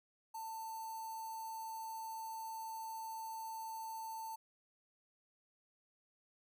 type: tone with notch filter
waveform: square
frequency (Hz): 893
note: A5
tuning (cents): +25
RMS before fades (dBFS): -45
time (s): 0.34-4.36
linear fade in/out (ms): 10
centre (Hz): 2900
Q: 0.55
effects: none